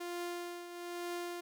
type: tone with tremolo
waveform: sawtooth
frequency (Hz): 349.2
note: F4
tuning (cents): 0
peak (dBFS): -33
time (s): 0-1.41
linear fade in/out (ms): 10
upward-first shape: triangle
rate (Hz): 1.1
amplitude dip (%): 65
effects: none